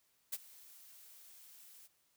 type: noise with ADSR envelope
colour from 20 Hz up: blue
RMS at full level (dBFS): -37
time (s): 0.32-1.88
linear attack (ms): 14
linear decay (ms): 37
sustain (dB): -21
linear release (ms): 24
effects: white hiss -75 dBFS RMS until 2.16 s